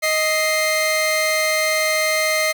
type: tone pair together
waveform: sawtooth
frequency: 625.7 / 2093 Hz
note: D#5 / C7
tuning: +10 / 0 cents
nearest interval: octave + major sixth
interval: 2090 cents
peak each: -16 dBFS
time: 0.02-2.53 s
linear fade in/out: 20 ms
effects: none